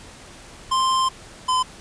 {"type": "tone pair in turn", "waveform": "square", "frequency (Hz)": [1046.5, 1020.8], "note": ["C6", "C6"], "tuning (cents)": [0, -43], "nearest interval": "unison", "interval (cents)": 43, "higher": "first", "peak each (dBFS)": -18, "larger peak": "neither", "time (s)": [[0.71, 1.09], [1.48, 1.63]], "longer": "first", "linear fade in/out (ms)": 10, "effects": ["pink hiss -43 dBFS RMS until 1.8 s", "resampled to 22050 Hz"]}